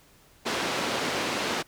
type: band-pass noise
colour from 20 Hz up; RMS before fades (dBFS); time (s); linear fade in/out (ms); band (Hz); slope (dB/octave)
pink; -29; 0.45-1.63; 20; 260 to 5100; 12
effects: pink hiss -58 dBFS RMS until 1.67 s